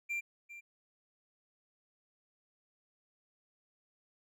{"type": "tone with echo", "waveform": "triangle", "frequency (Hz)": 2370, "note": "D7", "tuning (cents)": 15, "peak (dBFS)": -32, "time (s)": [0.09, 0.21], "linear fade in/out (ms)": 20, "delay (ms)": 400, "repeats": 1, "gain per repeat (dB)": -13, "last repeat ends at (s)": 0.61, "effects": []}